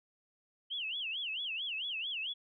sine tone with vibrato, 2960 Hz, F#7, in tune, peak -35 dBFS, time 0.7-2.34 s, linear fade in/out 20 ms, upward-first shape sine, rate 4.5 Hz, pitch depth 250 cents each way, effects none

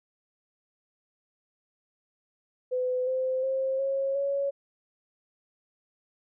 sine tone with pitch steps, 505 / 517.7 / 530.7 / 544.1 / 557.7 Hz, B4 / C5 / C5 / C#5 / C#5, +39 / -18 / +24 / -32 / +10 cents, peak -25 dBFS, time 2.71-4.51 s, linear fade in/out 20 ms, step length 360 ms, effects none

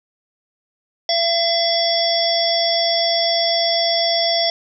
harmonic tone, 676 Hz, E5, 43 cents sharp, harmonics 1 / 3 / 5 / 7 / 8, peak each -19 / -28 / -22 / -25 / -20 dBFS, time 1.09-4.5 s, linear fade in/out 2 ms, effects none

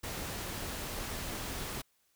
pink noise, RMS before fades -39 dBFS, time 0.03-1.82 s, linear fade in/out 10 ms, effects white hiss -73 dBFS RMS until 2.15 s

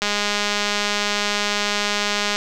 click train, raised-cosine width 0.2 ms, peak -4 dBFS, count 483, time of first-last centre 0.02-2.36 s, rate 206 Hz, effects none

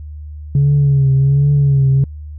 sine tone with vibrato, 139.3 Hz, C#3, 9 cents sharp, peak -7 dBFS, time 0.55-2.04 s, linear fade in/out 2 ms, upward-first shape triangle, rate 1.3 Hz, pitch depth 65 cents each way, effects tanh soft clip ceiling -6 dBFS + added 75 Hz sine -27 dBFS peak until 2.38 s

